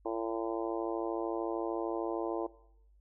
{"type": "harmonic tone", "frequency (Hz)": 113.2, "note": "A2", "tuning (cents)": 50, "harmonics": [3, 4, 5, 6, 7, 8, 9], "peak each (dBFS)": [-36, -38, -40, -42, -43, -44, -45], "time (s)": [0.05, 2.47], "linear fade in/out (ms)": 10, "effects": ["noise-tail reverb RT60 0.8 s tail -19 dB re dry", "added 50 Hz sine -60 dBFS peak until 3 s"]}